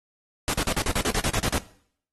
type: noise bursts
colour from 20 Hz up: pink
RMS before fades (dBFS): -25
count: 12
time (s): 0.48-1.58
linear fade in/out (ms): 0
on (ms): 55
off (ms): 40
effects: noise-tail reverb RT60 0.6 s tail -18 dB re dry + AAC 32 kbps